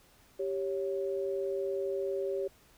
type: tone pair together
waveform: sine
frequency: 391.4 / 554 Hz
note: G4 / C#5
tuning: -3 / -1 cents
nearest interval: tritone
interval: 602 cents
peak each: -32 / -35 dBFS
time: 0.39-2.48 s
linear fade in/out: 10 ms
effects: pink hiss -62 dBFS RMS until 2.77 s